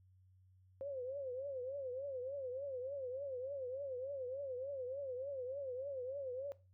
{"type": "tone with vibrato", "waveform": "sine", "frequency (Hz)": 530, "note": "C5", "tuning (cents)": 22, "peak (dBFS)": -40, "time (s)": [0.81, 6.52], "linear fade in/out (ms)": 0, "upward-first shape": "triangle", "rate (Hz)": 3.4, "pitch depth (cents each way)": 150, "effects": ["noise-tail reverb RT60 0.3 s tail -18 dB re dry", "added 93 Hz sine -64 dBFS peak until 6.73 s"]}